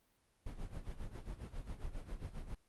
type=noise with tremolo; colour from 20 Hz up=brown; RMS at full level=-42 dBFS; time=0.46-2.55 s; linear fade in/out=5 ms; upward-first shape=sine; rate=7.4 Hz; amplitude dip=75%; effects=pink hiss -75 dBFS RMS until 2.68 s + Opus 32 kbps